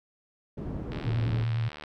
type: low-pass noise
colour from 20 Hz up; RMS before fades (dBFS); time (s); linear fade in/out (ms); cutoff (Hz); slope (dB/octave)
white; -35; 0.57-1.44; 10; 250; 12
type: click train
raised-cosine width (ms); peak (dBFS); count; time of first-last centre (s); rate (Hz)
0.3; -24; 70; 0.92-1.838; 75.2
type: tone with vibrato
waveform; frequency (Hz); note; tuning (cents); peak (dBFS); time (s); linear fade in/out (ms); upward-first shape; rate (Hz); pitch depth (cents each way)
sine; 114.5; A#2; -31; -25; 1.05-1.69; 10; sine; 9.9; 37
effects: none